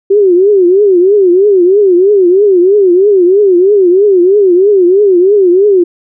sine tone with vibrato, 381.6 Hz, G4, 47 cents flat, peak -3 dBFS, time 0.1-5.84 s, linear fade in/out 10 ms, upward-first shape triangle, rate 3.1 Hz, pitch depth 190 cents each way, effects none

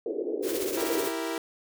white band-pass noise, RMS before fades -31 dBFS, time 0.06-1.08 s, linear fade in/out 2 ms, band 310 to 490 Hz, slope 48 dB/octave
white noise with tremolo, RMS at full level -33 dBFS, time 0.42-1.13 s, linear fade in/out 50 ms, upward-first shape triangle, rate 16 Hz, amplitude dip 60%
sawtooth chord, E diminished, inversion none, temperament equal, 329.6 / 392 / 466.2 Hz, E4 / G4 / Bb4, 0 / 0 / 0 cents, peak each -28 / -33 / -31 dBFS, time 0.77-1.38 s, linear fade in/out 2 ms
effects none

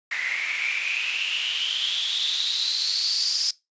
white noise with band-pass filter sweep, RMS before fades -26 dBFS, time 0.11-3.51 s, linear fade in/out 5 ms, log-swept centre 2000 to 5100 Hz, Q 9.6, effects noise-tail reverb RT60 0.2 s tail -20 dB re dry + resampled to 16000 Hz

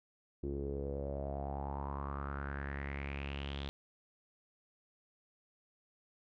sawtooth tone with low-pass filter sweep, 69.8 Hz, C#2, 13 cents sharp, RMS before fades -40 dBFS, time 0.43-3.69 s, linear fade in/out 0 ms, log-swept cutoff 350 to 3600 Hz, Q 6, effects none

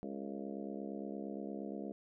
harmonic tone with a mistuned harmonic, 68.6 Hz, C#2, 17 cents flat, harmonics 3 / 4 / 5 / 6 / 7 / 8 / 9 / 10, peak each -44 / -46 / -48 / -50 / -51 / -52 / -53 / -54 dBFS, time 0.03-1.92 s, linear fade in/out 0 ms, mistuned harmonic 7, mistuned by -61 cents, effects none

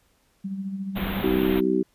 sine tone with tremolo, 194.1 Hz, G3, 17 cents flat, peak -26 dBFS, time 0.44-1.22 s, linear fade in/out 10 ms, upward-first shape sine, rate 14 Hz, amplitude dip 50%
pink band-stop noise, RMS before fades -30 dBFS, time 0.95-1.61 s, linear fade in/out 20 ms, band 3800 to 12000 Hz, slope 96 dB/octave
harmonic tone, 63.7 Hz, C2, 46 cents flat, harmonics 3 / 4 / 5 / 6, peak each -27 / -27 / -24 / -23 dBFS, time 1.23-1.83 s, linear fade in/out 10 ms
effects pink hiss -65 dBFS RMS until 1.94 s + resampled to 32000 Hz

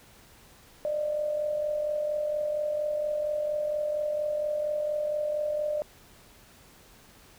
sine tone with amplitude modulation, 600 Hz, D5, 37 cents sharp, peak -24 dBFS, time 0.85-5.82 s, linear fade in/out 0 ms, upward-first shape sine, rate 44.3 Hz, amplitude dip 50%, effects pink hiss -55 dBFS RMS until 7.38 s

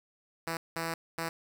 5% pulse tone bursts at uneven times, 164.81 Hz, E3, in tune, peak -21 dBFS, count 3, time 0.47-0.57 / 0.76-0.94 / 1.18-1.29 s, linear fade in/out 2 ms, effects 9-bit

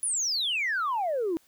sine exponential sweep, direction down, 10548 to 312.4 Hz, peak -24 dBFS, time 0.03-1.37 s, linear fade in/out 0 ms, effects tanh soft clip ceiling -22 dBFS + white hiss -63 dBFS RMS until 1.47 s

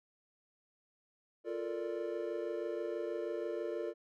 triangle chord, Bb major seventh, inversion second, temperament equal, 349.2 / 440 / 466.2 / 587.3 Hz, F4 / A4 / Bb4 / D5, 0 / 0 / 0 / 0 cents, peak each -38 / -40 / -40 / -40 dBFS, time 1.44-3.94 s, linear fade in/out 50 ms, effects none

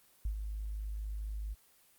sine tone with ADSR envelope, 52.2 Hz, G#1, 10 cents sharp, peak -30 dBFS, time 0.25-1.55 s, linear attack 4 ms, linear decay 89 ms, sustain -6 dB, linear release 25 ms, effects white hiss -65 dBFS RMS until 1.98 s + Opus 24 kbps

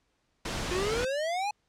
pink noise, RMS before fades -33 dBFS, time 0.45-1.05 s, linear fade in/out 5 ms
square exponential sweep, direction up, 349.2 to 853 Hz, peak -29 dBFS, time 0.71-1.51 s, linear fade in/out 5 ms
effects pink hiss -74 dBFS RMS until 1.68 s + low-pass 7000 Hz 12 dB/octave

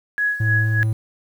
sine tone with tremolo, 1675 Hz, G#6, 14 cents sharp, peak -16 dBFS, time 0.18-0.83 s, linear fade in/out 0 ms, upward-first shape sine, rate 3.4 Hz, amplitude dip 75%
triangle tone, 110 Hz, A2, in tune, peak -15 dBFS, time 0.4-0.93 s, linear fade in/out 5 ms
effects 8-bit

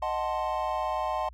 triangle chord, D# diminished seventh, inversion none, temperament equal, 622.3 / 740 / 880 / 1046.5 Hz, D#5 / F#5 / A5 / C6, 0 / 0 / 0 / 0 cents, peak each -31 dBFS, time 0.02-1.29 s, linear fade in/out 5 ms, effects added 60 Hz sine -46 dBFS peak until 1.33 s

